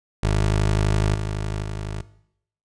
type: tone with level steps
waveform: 20% pulse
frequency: 51.91 Hz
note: G#1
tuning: in tune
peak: -13 / -20 / -23 dBFS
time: 0.23-2.02 s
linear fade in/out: 5 ms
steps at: 1.14 / 1.62 s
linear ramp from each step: 5 ms
effects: noise-tail reverb RT60 0.7 s tail -17 dB re dry + resampled to 22050 Hz